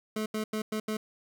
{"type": "tone bursts at uneven times", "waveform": "25% pulse", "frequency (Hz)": 215.8, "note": "A3", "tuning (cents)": -33, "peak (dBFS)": -26, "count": 5, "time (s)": [[0.16, 0.26], [0.34, 0.44], [0.53, 0.62], [0.72, 0.8], [0.88, 0.97]], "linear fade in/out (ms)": 5, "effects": []}